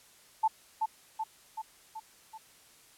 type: tone with echo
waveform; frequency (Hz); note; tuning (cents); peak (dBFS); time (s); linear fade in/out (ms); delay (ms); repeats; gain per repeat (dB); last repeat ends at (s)
sine; 880; A5; 0; -22; 0.43-0.48; 10; 380; 5; -4; 2.38
effects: white hiss -59 dBFS RMS until 2.97 s + low-pass 12000 Hz 12 dB/octave